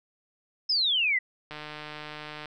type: exponential sweep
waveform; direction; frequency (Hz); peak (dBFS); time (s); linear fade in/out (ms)
sine; down; 5290 to 1947; -22; 0.69-1.19; 10
type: click train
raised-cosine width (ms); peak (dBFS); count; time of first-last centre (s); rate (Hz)
0.3; -23; 144; 1.51-2.457; 151
effects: none